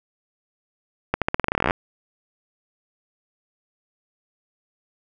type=accelerating click train; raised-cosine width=0.5 ms; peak=-4 dBFS; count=18; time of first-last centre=1.14-1.709 s; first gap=77 ms; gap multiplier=0.88; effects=none